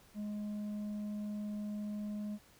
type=tone with tanh clipping; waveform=triangle; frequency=208.8 Hz; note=G#3; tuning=10 cents sharp; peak=-38 dBFS; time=0.14-2.39 s; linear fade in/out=50 ms; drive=9 dB; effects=pink hiss -63 dBFS RMS until 2.59 s